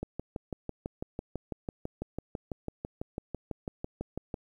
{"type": "click train", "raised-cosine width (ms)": 2, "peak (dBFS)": -21, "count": 27, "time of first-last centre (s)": [0.03, 4.342], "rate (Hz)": 6.03, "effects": ["10-bit"]}